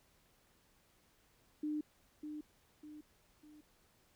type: tone with echo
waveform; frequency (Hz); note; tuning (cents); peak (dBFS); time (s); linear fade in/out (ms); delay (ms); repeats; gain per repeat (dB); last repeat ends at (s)
sine; 301.7; D4; +47; -35; 1.63-1.81; 5; 600; 3; -7; 3.61
effects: pink hiss -71 dBFS RMS until 4.15 s